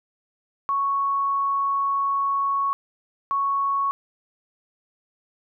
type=tone bursts at uneven times; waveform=sine; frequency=1108.7 Hz; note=C#6; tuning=in tune; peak=-20 dBFS; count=2; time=0.69-2.73 / 3.31-3.91 s; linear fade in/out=0 ms; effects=none